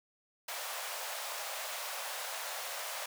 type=high-pass noise; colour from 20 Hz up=pink; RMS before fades=-40 dBFS; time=0.48-3.06 s; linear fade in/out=5 ms; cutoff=540 Hz; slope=48 dB/octave; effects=none